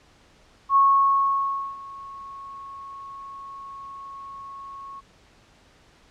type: tone with ADSR envelope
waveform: sine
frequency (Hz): 1100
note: C#6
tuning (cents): -14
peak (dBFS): -13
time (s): 0.69-5.01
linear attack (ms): 68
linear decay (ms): 1000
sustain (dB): -23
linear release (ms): 24
effects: pink hiss -56 dBFS RMS until 6.1 s + low-pass 6000 Hz 12 dB/octave